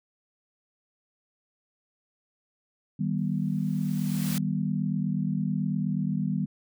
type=chord; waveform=sine; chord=Eb augmented; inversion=none; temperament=just; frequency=155.56 / 194.45 / 243.1 Hz; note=Eb3 / G3 / B3; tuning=0 / -14 / -27 cents; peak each=-29 / -28 / -32 dBFS; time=2.99-6.46 s; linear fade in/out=10 ms
type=noise with exponential growth; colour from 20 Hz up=white; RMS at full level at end=-34 dBFS; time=3.18-4.38 s; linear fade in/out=1 ms; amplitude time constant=260 ms
effects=none